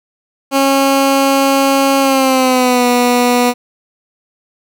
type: tone with pitch glide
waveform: 15% pulse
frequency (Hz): 273.2 to 244.8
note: C#4 to B3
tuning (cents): -25 to -15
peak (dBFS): -3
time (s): 0.51-3.54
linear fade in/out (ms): 50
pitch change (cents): -190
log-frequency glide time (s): 2-2.86
effects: none